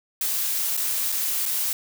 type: noise with dropouts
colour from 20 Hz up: blue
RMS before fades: -25 dBFS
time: 0.21-1.73 s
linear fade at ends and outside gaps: 2 ms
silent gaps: 0.768-0.774 / 1.12-1.123 / 1.456-1.46 s
effects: none